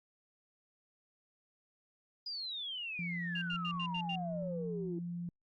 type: exponential sweep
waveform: sine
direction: down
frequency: 4978 to 329.6 Hz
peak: -38 dBFS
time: 2.26-4.99 s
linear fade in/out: 5 ms
type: tone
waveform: sine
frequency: 173.3 Hz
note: F3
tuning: 13 cents flat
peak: -37 dBFS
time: 2.99-5.29 s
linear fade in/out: 2 ms
type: tone bursts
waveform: sine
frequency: 2794 Hz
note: F7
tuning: in tune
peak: -36 dBFS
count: 6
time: 3.35-4.158 s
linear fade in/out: 5 ms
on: 68 ms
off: 80 ms
effects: tanh soft clip ceiling -25 dBFS + Opus 48 kbps